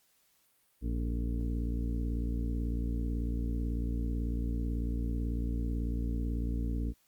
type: harmonic tone with a mistuned harmonic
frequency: 58.1 Hz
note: A#1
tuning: 5 cents flat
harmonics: 1 / 2 / 3 / 4 / 5 / 6 / 7 / 8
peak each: -31 / -40 / -44 / -40 / -41 / -55 / -55 / -50 dBFS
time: 0.81-6.94 s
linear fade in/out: 50 ms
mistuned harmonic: 8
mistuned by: -50 cents
effects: white hiss -70 dBFS RMS until 7.07 s + Opus 48 kbps